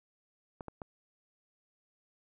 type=clicks; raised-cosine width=1 ms; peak=-27 dBFS; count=3; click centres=0.608 / 0.683 / 0.818 s; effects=none